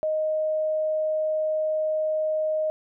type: tone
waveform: sine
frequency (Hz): 622.3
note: D#5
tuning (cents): 0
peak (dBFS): -22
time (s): 0.03-2.7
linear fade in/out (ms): 0
effects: none